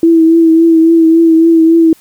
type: tone with vibrato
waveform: sine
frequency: 327.8 Hz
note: E4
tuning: 10 cents flat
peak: -3 dBFS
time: 0.03-1.93 s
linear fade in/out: 2 ms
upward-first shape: triangle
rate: 3.6 Hz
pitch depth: 36 cents each way
effects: white hiss -45 dBFS RMS until 2 s